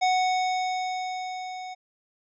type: tone with level ramp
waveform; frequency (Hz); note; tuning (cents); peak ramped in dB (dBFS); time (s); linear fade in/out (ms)
square; 740; F#5; 0; -20 to -36; 0.01-1.75; 20
effects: resampled to 16000 Hz